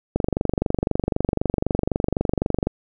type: click train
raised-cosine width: 2 ms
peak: -6 dBFS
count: 61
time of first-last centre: 0.16-2.67 s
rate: 23.9 Hz
effects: none